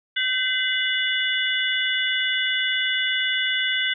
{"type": "tone cluster", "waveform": "sine", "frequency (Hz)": [1538, 2039, 2935, 3473], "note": ["G6", "C7", "F#7", "A7"], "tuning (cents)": [-33, -45, -15, -23], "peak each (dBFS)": -26, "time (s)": [0.16, 3.94], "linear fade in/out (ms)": 10, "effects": []}